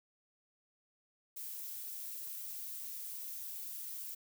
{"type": "noise", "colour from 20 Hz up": "violet", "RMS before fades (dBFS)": -44, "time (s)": [1.36, 4.15], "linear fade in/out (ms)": 10, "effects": []}